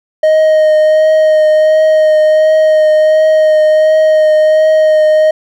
triangle tone with vibrato, 622 Hz, D#5, 1 cent flat, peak -3 dBFS, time 0.23-5.31 s, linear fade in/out 5 ms, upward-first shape triangle, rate 1.4 Hz, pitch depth 16 cents each way, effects none

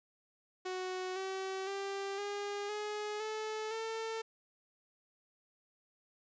sawtooth tone with pitch steps, 370 / 381.9 / 394.3 / 407 / 420.1 / 433.7 / 447.7 Hz, F#4 / G4 / G4 / G#4 / G#4 / A4 / A4, 0 / -45 / +10 / -35 / +20 / -25 / +30 cents, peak -33 dBFS, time 0.65-4.22 s, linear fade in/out 10 ms, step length 510 ms, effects resampled to 16000 Hz

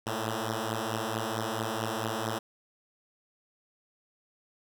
5% pulse beating tone pair, 109.1 / 113.6 Hz, A2 / A#2, -14 / -44 cents, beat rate 4.5 Hz, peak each -22 / -22 dBFS, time 0.06-2.39 s, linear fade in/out 10 ms, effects none

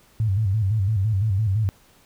sine tone with vibrato, 102.8 Hz, G#2, 17 cents flat, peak -18 dBFS, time 0.2-1.69 s, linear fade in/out 0 ms, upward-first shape square, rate 5.9 Hz, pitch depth 120 cents each way, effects pink hiss -56 dBFS RMS until 2.05 s

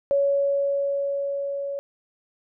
sine tone with level ramp, 560 Hz, C#5, 18 cents sharp, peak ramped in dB -17 to -27 dBFS, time 0.11-1.79 s, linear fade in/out 0 ms, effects none

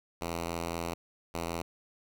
5% pulse tone pair in turn, 84.4 / 84.09 Hz, E2 / E2, +41 / +35 cents, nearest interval unison, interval 6 cents, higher first, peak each -22 dBFS, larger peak neither, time 0.21-0.94 / 1.34-1.62 s, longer first, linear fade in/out 5 ms, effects none

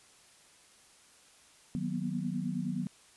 sine chord, B major seventh, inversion first, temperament equal with one note detuned, 155.56 / 185 / 237.3 / 246.9 Hz, D#3 / F#3 / A#3 / B3, 0 / 0 / +31 / 0 cents, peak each -38 / -35 / -38 / -38 dBFS, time 1.75-2.87 s, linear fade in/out 0 ms, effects white hiss -60 dBFS RMS until 3.16 s + resampled to 24000 Hz

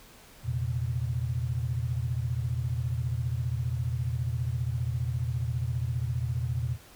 sine tone cluster, 83.7 / 119.3 / 134.1 Hz, E2 / A#2 / C3, +27 / +41 / +43 cents, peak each -33 / -29 / -35 dBFS, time 0.43-6.78 s, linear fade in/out 50 ms, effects pink hiss -53 dBFS RMS until 6.95 s

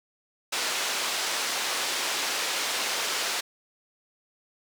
white band-pass noise, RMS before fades -29 dBFS, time 0.52-3.41 s, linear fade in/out 10 ms, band 400 to 5600 Hz, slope 12 dB/octave, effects none

